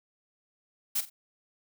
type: noise with echo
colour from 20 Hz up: blue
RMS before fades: -28 dBFS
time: 0.95-1.01 s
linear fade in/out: 10 ms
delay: 45 ms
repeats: 2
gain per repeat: -12 dB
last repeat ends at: 1.1 s
effects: none